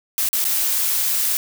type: noise with dropouts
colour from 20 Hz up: blue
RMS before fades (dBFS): -20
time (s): 0.18-1.37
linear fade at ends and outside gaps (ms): 0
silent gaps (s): 0.288-0.33 / 0.442-0.451
effects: none

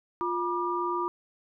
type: tone cluster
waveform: sine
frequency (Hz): 351 / 966 / 1194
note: F4 / B5 / D6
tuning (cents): +9 / -39 / +28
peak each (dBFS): -31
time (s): 0.21-1.08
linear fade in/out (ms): 0
effects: none

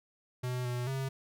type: tone with pitch steps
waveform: square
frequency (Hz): 125.3 / 123 / 134.2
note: B2 / B2 / C3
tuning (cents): +25 / -7 / +44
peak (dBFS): -33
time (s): 0.43-1.09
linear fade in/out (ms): 10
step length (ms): 220
effects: none

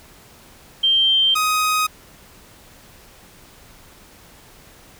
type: tone pair in turn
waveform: sine / sawtooth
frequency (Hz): 3149 / 1254.4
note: G7 / D#6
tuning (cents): +7 / +14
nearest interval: octave + major third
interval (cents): 1593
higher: first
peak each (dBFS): -13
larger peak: neither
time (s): 0.83-1.35 / 1.35-1.87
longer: neither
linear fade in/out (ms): 10
effects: pink hiss -47 dBFS RMS until 4.99 s

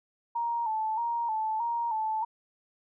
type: tone with vibrato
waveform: sine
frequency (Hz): 905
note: A5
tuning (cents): +48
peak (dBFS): -27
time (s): 0.35-2.25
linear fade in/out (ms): 10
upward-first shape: square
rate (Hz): 1.6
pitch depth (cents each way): 61
effects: none

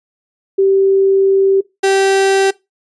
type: tone pair in turn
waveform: sine / 35% pulse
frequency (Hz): 388.7 / 388.7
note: G4 / G4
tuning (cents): -15 / -15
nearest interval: unison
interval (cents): 0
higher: neither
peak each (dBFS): -8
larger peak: neither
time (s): 0.58-1.61 / 1.83-2.51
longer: first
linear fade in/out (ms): 10
effects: noise-tail reverb RT60 0.2 s tail -20 dB re dry + resampled to 22050 Hz

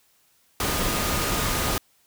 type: tone in noise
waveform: sine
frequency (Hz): 1232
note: D#6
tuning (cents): -17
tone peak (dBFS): -34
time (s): 0.6-1.78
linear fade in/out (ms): 2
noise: pink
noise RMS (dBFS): -25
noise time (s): 0.6-1.78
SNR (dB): -12
effects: white hiss -63 dBFS RMS until 2.06 s

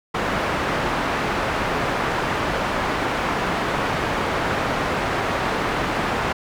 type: low-pass noise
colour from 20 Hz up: white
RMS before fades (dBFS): -23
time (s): 0.14-6.33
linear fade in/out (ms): 10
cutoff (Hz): 1400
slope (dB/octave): 12
effects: none

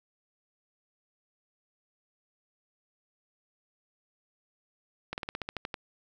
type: slowing click train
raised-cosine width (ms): 0.3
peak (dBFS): -18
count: 10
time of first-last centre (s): 5.13-5.742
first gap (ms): 49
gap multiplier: 1.08
effects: 9-bit

